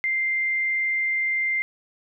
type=tone; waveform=sine; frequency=2093 Hz; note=C7; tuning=in tune; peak=-21 dBFS; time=0.04-1.62 s; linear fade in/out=0 ms; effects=none